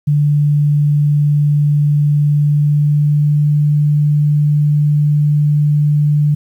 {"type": "tone with pitch glide", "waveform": "sine", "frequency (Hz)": [146.83, 148.02], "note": ["D3", "D3"], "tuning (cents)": [0, 14], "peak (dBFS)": -9, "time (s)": [0.07, 6.35], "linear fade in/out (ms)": 10, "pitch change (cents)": 14, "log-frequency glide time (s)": [2.28, 3.43], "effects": ["8-bit"]}